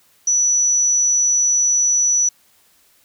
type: tone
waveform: sine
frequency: 5920 Hz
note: F#8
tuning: in tune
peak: -13 dBFS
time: 0.27-2.29 s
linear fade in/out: 5 ms
effects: white hiss -56 dBFS RMS until 3.04 s